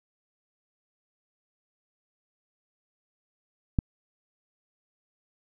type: click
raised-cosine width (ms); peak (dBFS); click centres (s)
5; -10; 3.788
effects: none